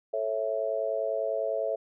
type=chord; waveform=sine; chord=A major; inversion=none; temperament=just; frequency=440 / 550 / 660 Hz; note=A4 / C#5 / E5; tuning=0 / -14 / +2 cents; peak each=-33 / -31 / -30 dBFS; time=0.13-1.76 s; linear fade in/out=10 ms; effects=none